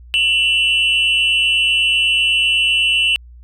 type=tone pair together; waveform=sine; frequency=2704 / 2956 Hz; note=E7 / F#7; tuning=+43 / -2 cents; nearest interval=major second; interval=155 cents; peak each=-13 dBFS; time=0.14-3.16 s; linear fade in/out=0 ms; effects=tanh soft clip ceiling -9 dBFS + added 60 Hz sine -37 dBFS peak until 3.43 s